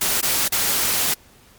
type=noise with dropouts; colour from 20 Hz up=white; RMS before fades=-20 dBFS; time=0.01-1.14 s; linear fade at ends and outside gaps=5 ms; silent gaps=0.209-0.227 / 0.481-0.521 s; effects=pink hiss -51 dBFS RMS until 1.58 s + MP3 96 kbps